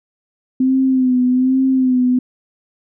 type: tone with vibrato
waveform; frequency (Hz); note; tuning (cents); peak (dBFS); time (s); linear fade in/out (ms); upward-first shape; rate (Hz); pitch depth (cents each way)
sine; 257.2; C4; -30; -11; 0.6-2.19; 5; sine; 1.2; 48
effects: none